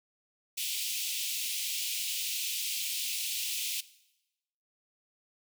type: high-pass noise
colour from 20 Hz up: pink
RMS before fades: -34 dBFS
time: 0.57-3.81 s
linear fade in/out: 10 ms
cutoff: 2500 Hz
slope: 48 dB/octave
effects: noise-tail reverb RT60 0.9 s tail -18 dB re dry